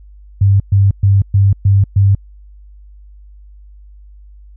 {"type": "tone bursts", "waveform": "sine", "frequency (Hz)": 98.8, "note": "G2", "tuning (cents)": 14, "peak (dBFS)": -6, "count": 6, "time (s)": [0.41, 2.15], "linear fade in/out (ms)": 5, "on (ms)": 190, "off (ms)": 120, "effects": ["added 50 Hz sine -36 dBFS peak until 4.56 s"]}